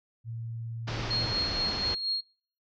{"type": "tone", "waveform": "sine", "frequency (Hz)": 114.8, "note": "A#2", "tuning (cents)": -26, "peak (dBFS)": -34, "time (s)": [0.24, 1.34], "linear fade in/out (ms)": 50}
{"type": "low-pass noise", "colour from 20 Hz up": "pink", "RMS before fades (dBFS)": -35, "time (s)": [0.87, 1.95], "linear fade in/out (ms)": 10, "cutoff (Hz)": 5600, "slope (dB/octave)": 48}
{"type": "tone with tremolo", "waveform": "sine", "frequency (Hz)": 4268, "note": "C8", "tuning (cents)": 34, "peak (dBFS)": -26, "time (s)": [1.1, 2.21], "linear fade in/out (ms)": 10, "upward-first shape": "sine", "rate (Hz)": 4.2, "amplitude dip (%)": 55}
{"effects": ["noise-tail reverb RT60 0.5 s tail -26 dB re dry"]}